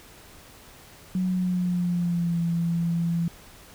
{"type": "tone with pitch glide", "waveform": "sine", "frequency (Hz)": [184.3, 169], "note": ["F#3", "E3"], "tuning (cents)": [-7, 43], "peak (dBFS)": -22, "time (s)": [1.15, 3.28], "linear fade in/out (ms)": 2, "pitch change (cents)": -150, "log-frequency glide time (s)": [1.28, 2.4], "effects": ["pink hiss -49 dBFS RMS until 3.74 s"]}